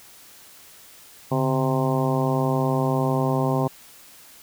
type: harmonic tone with a mistuned harmonic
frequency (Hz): 131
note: C3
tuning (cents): +2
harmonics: 1 / 2 / 3 / 4 / 5 / 6 / 7 / 8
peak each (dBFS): -23 / -26 / -28 / -29 / -30 / -31 / -31 / -32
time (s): 1.31-3.68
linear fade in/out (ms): 10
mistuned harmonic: 1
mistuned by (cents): +120
effects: white hiss -48 dBFS RMS until 4.42 s